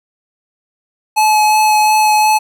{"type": "tone with vibrato", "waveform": "square", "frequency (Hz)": 856, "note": "A5", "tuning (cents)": -48, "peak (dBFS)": -9, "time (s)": [1.16, 2.39], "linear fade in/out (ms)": 20, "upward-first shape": "sine", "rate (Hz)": 2.8, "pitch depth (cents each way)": 11, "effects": []}